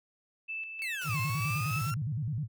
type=tone with tremolo; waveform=sine; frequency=2637 Hz; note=E7; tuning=in tune; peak=-34 dBFS; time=0.48-1.81 s; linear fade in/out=20 ms; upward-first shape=square; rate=3.2 Hz; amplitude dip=45%
type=exponential two-way sweep; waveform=35% pulse; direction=down then up; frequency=2263 to 1049 to 1377 Hz; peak=-34 dBFS; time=0.82-1.94 s; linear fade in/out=0 ms; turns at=1.18 s
type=noise; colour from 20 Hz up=white; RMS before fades=-45 dBFS; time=1.01-1.91 s; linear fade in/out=5 ms
type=tone with vibrato; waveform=sine; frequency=130.1 Hz; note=C3; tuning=9 cents flat; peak=-30 dBFS; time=1.04-2.48 s; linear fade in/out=50 ms; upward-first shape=square; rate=9.7 Hz; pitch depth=270 cents each way
effects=none